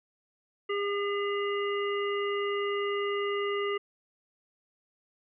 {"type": "harmonic tone", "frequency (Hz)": 405, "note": "G#4", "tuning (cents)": -43, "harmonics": [1, 3, 5, 7], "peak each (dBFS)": [-29, -35, -37, -40], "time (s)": [0.69, 3.78], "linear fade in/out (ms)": 10, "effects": []}